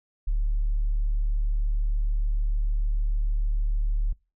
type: tone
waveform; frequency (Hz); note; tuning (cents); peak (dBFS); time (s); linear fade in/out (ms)
sine; 36.71; D1; 0; -20; 0.27-4.13; 10
effects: noise-tail reverb RT60 0.3 s tail -25 dB re dry + tanh soft clip ceiling -18 dBFS